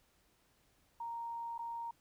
sine tone with dropouts, 931 Hz, A#5, 2 cents flat, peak -39 dBFS, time 1-1.91 s, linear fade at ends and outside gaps 5 ms, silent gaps 1.58-1.59 s, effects pink hiss -72 dBFS RMS until 2 s

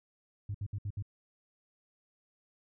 sine tone bursts, 101.1 Hz, G#2, 46 cents flat, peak -32 dBFS, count 5, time 0.49-1.025 s, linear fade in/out 5 ms, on 55 ms, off 65 ms, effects tanh soft clip ceiling -30 dBFS

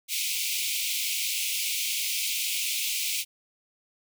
pink high-pass noise, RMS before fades -29 dBFS, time 0.08-3.25 s, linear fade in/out 50 ms, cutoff 2200 Hz, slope 96 dB/octave, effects none

